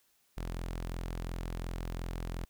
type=tone; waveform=sawtooth; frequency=42.81 Hz; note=F1; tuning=34 cents flat; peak=-32 dBFS; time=0.37-2.45 s; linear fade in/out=0 ms; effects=white hiss -71 dBFS RMS until 2.49 s